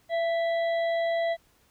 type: harmonic tone with a mistuned harmonic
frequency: 659.3 Hz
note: E5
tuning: in tune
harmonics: 1 / 3 / 5 / 6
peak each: -24 / -35 / -44 / -46 dBFS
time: 0.09-1.37 s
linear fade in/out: 50 ms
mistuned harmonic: 1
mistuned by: +29 cents
effects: pink hiss -64 dBFS RMS until 1.7 s